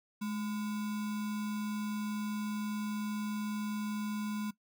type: tone with sample-and-hold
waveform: sine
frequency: 211.1 Hz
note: G#3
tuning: 29 cents sharp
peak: -33 dBFS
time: 0.21-4.51 s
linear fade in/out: 10 ms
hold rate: 1225 Hz
effects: noise-tail reverb RT60 0.1 s tail -18 dB re dry